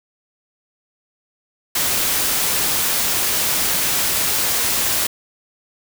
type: noise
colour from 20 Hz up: white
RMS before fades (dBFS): -19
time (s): 1.75-5.07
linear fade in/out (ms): 5
effects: none